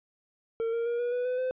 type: tone with pitch steps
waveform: triangle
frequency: 455.5 / 464.5 / 473.7 / 483.1 / 492.7 / 502.5 / 512.5 Hz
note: A#4 / A#4 / A#4 / B4 / B4 / B4 / C5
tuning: -40 / -6 / +28 / -38 / -4 / +30 / -36 cents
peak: -25 dBFS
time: 0.6-1.51 s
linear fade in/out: 0 ms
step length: 130 ms
effects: resampled to 8000 Hz